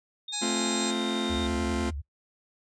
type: tone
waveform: sine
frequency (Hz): 3678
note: A#7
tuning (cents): -24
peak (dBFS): -34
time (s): 0.28-1.47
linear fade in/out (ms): 5
type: harmonic tone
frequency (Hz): 830.6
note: G#5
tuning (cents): 0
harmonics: 1 / 2 / 3 / 5 / 6 / 7 / 8 / 9 / 10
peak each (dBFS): -41 / -46 / -43 / -37 / -45 / -41 / -45 / -34 / -42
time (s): 0.32-0.92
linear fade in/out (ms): 20
type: chord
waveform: 40% pulse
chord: F major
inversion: first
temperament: just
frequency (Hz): 218.3 / 261.9 / 349.2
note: A3 / C4 / F4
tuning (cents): -13 / +2 / 0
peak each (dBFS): -30 / -32 / -31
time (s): 0.41-1.91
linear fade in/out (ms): 20
type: tone with vibrato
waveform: sine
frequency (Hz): 74.4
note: D2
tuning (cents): +23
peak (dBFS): -32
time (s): 1.29-2.02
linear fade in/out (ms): 20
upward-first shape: triangle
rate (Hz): 10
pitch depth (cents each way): 210
effects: noise-tail reverb RT60 0.1 s tail -19 dB re dry + resampled to 22050 Hz